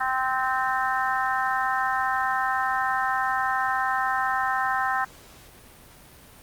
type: harmonic tone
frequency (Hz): 260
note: C4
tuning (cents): -11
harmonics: 3 / 4 / 5 / 6 / 7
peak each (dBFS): -27 / -28 / -29 / -30 / -30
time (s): 0-5.05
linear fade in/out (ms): 10
effects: pink hiss -49 dBFS RMS until 6.42 s + Opus 32 kbps